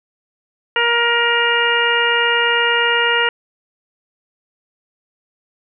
harmonic tone, 471.6 Hz, A#4, 20 cents sharp, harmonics 1 / 2 / 3 / 4 / 5 / 6, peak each -21 / -21 / -19 / -19 / -25 / -19 dBFS, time 0.76-3.29 s, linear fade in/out 2 ms, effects none

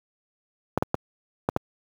clicks, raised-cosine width 1 ms, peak -7 dBFS, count 5, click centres 0.776 / 0.825 / 0.944 / 1.489 / 1.564 s, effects high-pass 80 Hz 12 dB/octave + 7-bit

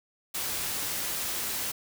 white noise, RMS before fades -32 dBFS, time 0.34-1.72 s, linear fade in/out 10 ms, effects none

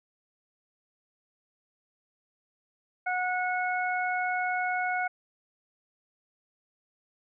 harmonic tone, 731 Hz, F#5, 21 cents flat, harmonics 1 / 2 / 3, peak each -29 / -31 / -34 dBFS, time 3.06-5.08 s, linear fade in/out 10 ms, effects none

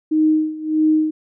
sine tone with tremolo, 311.1 Hz, D#4, in tune, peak -11 dBFS, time 0.11-1.11 s, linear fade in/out 10 ms, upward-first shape sine, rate 1.6 Hz, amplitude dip 85%, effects none

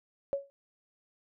sine tone with exponential decay, 557 Hz, C#5, 8 cents sharp, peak -24 dBFS, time 0.33-0.5 s, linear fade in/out 0 ms, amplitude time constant 36 ms, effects none

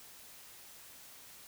silence, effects white hiss -54 dBFS RMS until 1.47 s

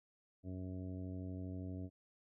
harmonic tone, 92.5 Hz, F#2, in tune, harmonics 1 / 2 / 3 / 4 / 5 / 6 / 7, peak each -44 / -49 / -47 / -58 / -59 / -63 / -58 dBFS, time 0.43-1.9 s, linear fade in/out 50 ms, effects none

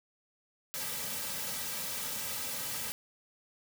white noise with comb filter, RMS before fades -37 dBFS, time 0.74-2.92 s, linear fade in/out 0 ms, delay 2.8 ms, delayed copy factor -0.8, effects none

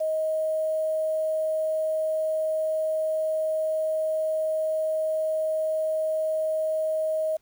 sine tone with quantisation, 629 Hz, D#5, 19 cents sharp, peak -23 dBFS, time 0-7.37 s, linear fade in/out 10 ms, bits 8, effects pink hiss -68 dBFS RMS until 7.41 s

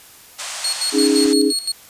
white band-pass noise, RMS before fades -29 dBFS, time 0.38-1.34 s, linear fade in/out 20 ms, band 570 to 9100 Hz, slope 48 dB/octave
30% pulse tone with tremolo, 4320 Hz, C#8, 45 cents flat, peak -15 dBFS, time 0.64-1.72 s, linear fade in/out 5 ms, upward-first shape square, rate 5.8 Hz, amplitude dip 75%
sine chord, C# suspended second, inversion none, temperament equal with one note detuned, 277.2 / 310.1 / 415.3 Hz, C#4 / D#4 / G#4, 0 / -6 / 0 cents, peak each -17 dBFS, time 0.92-1.53 s, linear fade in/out 50 ms
click, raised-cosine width 2 ms, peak -25 dBFS, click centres 1.257 s
effects white hiss -44 dBFS RMS until 1.89 s + resampled to 32000 Hz

